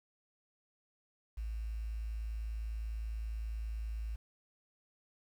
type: tone with quantisation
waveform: sine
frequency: 54.9 Hz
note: A1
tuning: 3 cents flat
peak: -36 dBFS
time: 1.37-4.16 s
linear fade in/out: 10 ms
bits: 10
effects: none